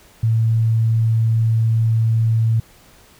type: tone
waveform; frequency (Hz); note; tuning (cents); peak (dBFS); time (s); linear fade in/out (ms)
sine; 112.8; A2; +44; -13; 0.23-2.6; 5
effects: pink hiss -49 dBFS RMS until 3.19 s